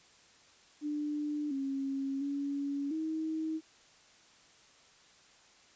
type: tone with pitch steps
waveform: sine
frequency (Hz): 296.9 / 272.3 / 282 / 316.9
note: D4 / C#4 / C#4 / D#4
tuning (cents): +19 / -31 / +30 / +32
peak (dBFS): -32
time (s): 0.81-3.61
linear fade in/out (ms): 50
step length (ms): 700
effects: white hiss -61 dBFS RMS until 5.75 s + resampled to 16000 Hz